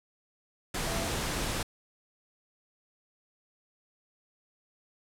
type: tone in noise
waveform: sine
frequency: 668 Hz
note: E5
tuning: 23 cents sharp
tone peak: -38 dBFS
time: 0.87-1.08 s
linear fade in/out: 5 ms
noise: pink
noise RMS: -32 dBFS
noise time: 0.74-1.63 s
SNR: -9 dB
effects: low-pass 11000 Hz 12 dB/octave